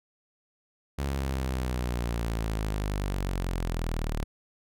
sawtooth linear sweep, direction down, 70 to 36.71 Hz, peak -24 dBFS, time 0.98-4.24 s, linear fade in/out 10 ms, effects none

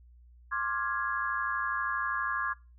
sine chord, D half-diminished seventh, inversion third, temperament equal with one note detuned, 1062.3 / 1174.7 / 1396.9 / 1661.2 Hz, C6 / D6 / F6 / Ab6, +26 / 0 / 0 / 0 cents, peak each -34 / -35 / -38 / -32 dBFS, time 0.51-2.54 s, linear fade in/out 20 ms, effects noise-tail reverb RT60 0.3 s tail -23 dB re dry + added 60 Hz sine -53 dBFS peak until 2.78 s

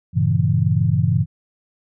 sine chord, G diminished seventh, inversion none, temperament equal, 98 / 116.54 / 138.59 / 164.81 Hz, G2 / Bb2 / Db3 / Fb3, 0 / 0 / 0 / 0 cents, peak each -20 dBFS, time 0.13-1.26 s, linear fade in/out 50 ms, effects none

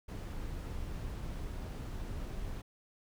brown noise, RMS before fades -40 dBFS, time 0.08-2.62 s, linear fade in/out 10 ms, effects none

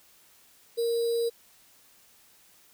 sine tone with sample-and-hold, 466.2 Hz, A#4, in tune, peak -24 dBFS, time 0.77-1.3 s, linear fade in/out 20 ms, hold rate 4410 Hz, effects white hiss -59 dBFS RMS until 2.73 s

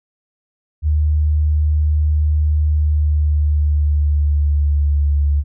sine tone with pitch glide, 75.8 to 72.21 Hz, D#2 to D2, -45 to -29 cents, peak -12 dBFS, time 0.82-5.44 s, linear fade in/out 50 ms, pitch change -84 cents, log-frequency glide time 2.68-5.16 s, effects none

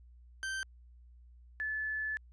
40% pulse / sine tone pair in turn, 1557 / 1733.1 Hz, G6 / A6, -12 / -27 cents, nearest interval major second, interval 185 cents, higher second, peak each -34 / -33 dBFS, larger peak second, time 0.43-0.63 / 1.6-2.17 s, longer second, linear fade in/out 0 ms, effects added 60 Hz sine -54 dBFS peak until 2.32 s + resampled to 22050 Hz

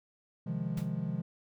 triangle chord, F minor seventh, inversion second, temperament equal, 130.81 / 155.56 / 174.61 / 207.7 Hz, C3 / Eb3 / F3 / Ab3, 0 / 0 / 0 / 0 cents, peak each -37 / -35 / -34 / -37 dBFS, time 0.46-1.22 s, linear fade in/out 10 ms
pink noise with exponential decay, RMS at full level -42 dBFS, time 0.77-0.93 s, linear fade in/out 5 ms, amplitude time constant 33 ms
effects none

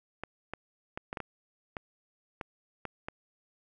clicks, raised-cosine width 0.5 ms, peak -21 dBFS, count 10, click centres 0.236 / 0.536 / 0.975 / 1.129 / 1.172 / 1.203 / 1.768 / 2.412 / 2.853 / 3.085 s, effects none

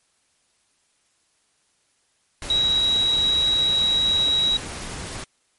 sine tone in noise, 3854 Hz, B7, 43 cents flat, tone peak -17 dBFS, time 2.5-4.57 s, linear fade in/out 2 ms, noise pink, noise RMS -33 dBFS, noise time 2.42-5.24 s, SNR +13 dB, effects white hiss -66 dBFS RMS until 5.58 s + MP3 48 kbps

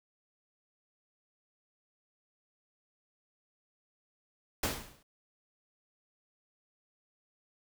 pink noise with exponential decay, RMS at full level -28 dBFS, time 4.63-5.03 s, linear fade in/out 5 ms, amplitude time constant 85 ms, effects none

